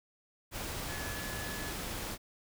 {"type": "tone in noise", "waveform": "sine", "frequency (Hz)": 1708, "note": "G#6", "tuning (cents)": 48, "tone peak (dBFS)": -44, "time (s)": [0.86, 1.74], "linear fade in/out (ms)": 50, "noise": "pink", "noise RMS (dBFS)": -39, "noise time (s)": [0.51, 2.18], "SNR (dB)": -8, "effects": []}